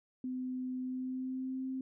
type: tone with pitch glide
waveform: sine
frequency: 255.2 to 261.9 Hz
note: C4 to C4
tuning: -43 to +2 cents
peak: -35 dBFS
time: 0.24-1.81 s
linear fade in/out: 2 ms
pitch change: +45 cents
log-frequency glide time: 0.8-1.67 s
effects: none